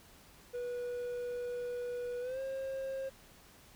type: tone with pitch glide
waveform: triangle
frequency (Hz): 487.7 to 534.9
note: B4 to C5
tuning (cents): -22 to +38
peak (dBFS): -34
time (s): 0.53-3.1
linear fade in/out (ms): 20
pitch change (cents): +160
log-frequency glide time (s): 2.2-2.4
effects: pink hiss -59 dBFS RMS until 3.75 s